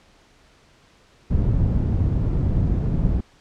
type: low-pass noise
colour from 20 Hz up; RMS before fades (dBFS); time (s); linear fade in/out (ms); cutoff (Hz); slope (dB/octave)
white; -20; 1.3-3.21; 10; 110; 12
effects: pink hiss -55 dBFS RMS until 3.4 s + low-pass 6000 Hz 12 dB/octave